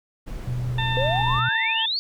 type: noise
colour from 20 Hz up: brown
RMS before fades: -32 dBFS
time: 0.26-1.41 s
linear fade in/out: 20 ms
type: tone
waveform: sine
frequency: 123.6 Hz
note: B2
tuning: 2 cents sharp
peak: -24 dBFS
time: 0.47-1.49 s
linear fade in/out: 5 ms
type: harmonic tone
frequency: 897 Hz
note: A5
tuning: 33 cents sharp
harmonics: 1 / 2 / 3 / 4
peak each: -28 / -29 / -33 / -29 dBFS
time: 0.78-1.86 s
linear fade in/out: 5 ms
type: exponential sweep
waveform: sine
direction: up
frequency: 493.9 to 4607 Hz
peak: -22 dBFS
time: 0.97-1.99 s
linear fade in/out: 0 ms
effects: none